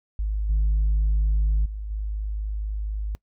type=tone with level steps; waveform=sine; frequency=52.1 Hz; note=G#1; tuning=6 cents sharp; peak=-22 / -16 / -29 / -25 dBFS; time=0.19-3.15 s; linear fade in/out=0 ms; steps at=0.49 / 1.65 / 1.9 s; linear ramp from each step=10 ms; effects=noise-tail reverb RT60 0.1 s tail -23 dB re dry + tanh soft clip ceiling -16 dBFS